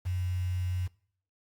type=tone with quantisation; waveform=sine; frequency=90.5 Hz; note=F#2; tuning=38 cents flat; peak=-28 dBFS; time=0.05-0.88 s; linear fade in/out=20 ms; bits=8; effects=noise-tail reverb RT60 0.6 s tail -23 dB re dry + Opus 48 kbps